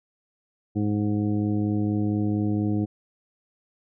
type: harmonic tone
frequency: 104.3 Hz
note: G#2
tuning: 8 cents sharp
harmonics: 1 / 2 / 3 / 4 / 5 / 7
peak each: -26 / -26 / -26 / -38 / -41 / -42 dBFS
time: 0.75-2.86 s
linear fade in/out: 20 ms
effects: none